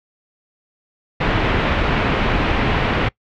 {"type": "low-pass noise", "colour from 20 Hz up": "pink", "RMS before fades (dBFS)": -18, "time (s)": [1.2, 3.09], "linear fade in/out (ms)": 10, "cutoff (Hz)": 3000, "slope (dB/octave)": 24, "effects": ["noise-tail reverb RT60 0.1 s tail -23 dB re dry"]}